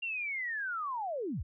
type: linear sweep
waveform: sine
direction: down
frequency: 2794 to 40.68 Hz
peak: -33 dBFS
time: 0.02-1.43 s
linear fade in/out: 10 ms
effects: none